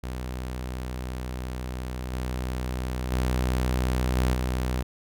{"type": "tone with level steps", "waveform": "sawtooth", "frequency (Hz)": 62.9, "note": "B1", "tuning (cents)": 32, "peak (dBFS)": [-27, -24, -19, -17, -21], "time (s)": [0.03, 4.83], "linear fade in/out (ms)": 10, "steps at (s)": [2.13, 3.12, 4.16, 4.34], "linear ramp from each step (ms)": 2, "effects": []}